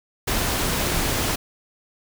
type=noise; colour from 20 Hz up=pink; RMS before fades=-23 dBFS; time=0.27-1.36 s; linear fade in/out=10 ms; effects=none